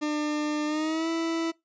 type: tone with pitch glide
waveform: 40% pulse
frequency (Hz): 300.2 to 329.3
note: D4 to E4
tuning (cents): +38 to -2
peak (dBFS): -25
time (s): 0.01-1.52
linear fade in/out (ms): 20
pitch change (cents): +160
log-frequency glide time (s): 0.66-1.09
effects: noise-tail reverb RT60 0.2 s tail -23 dB re dry + resampled to 16000 Hz